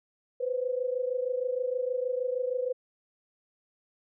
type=tone pair together; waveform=sine; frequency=496.9 / 523.3 Hz; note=B4 / C5; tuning=+11 / 0 cents; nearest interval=minor second; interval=89 cents; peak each=-29 / -32 dBFS; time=0.4-2.73 s; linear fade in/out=10 ms; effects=none